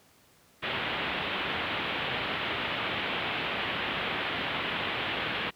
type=low-pass noise; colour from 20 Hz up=white; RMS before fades=-32 dBFS; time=0.62-5.51 s; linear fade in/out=20 ms; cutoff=3400 Hz; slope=48 dB/octave; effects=pink hiss -61 dBFS RMS until 5.55 s + high-pass 80 Hz 12 dB/octave